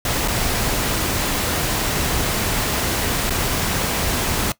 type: noise with dropouts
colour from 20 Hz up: pink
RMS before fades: -21 dBFS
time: 0.05-4.52 s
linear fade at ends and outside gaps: 2 ms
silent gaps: 0.278-0.282 / 3.296-3.305 s
effects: noise-tail reverb RT60 0.1 s tail -18 dB re dry